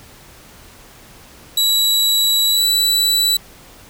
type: tone with pitch glide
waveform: sawtooth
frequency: 3911 to 3952 Hz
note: B7 to B7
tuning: -18 to 0 cents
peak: -10 dBFS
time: 1.57-3.37 s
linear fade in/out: 5 ms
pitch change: +18 cents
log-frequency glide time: 2.45-2.65 s
effects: pink hiss -43 dBFS RMS until 3.89 s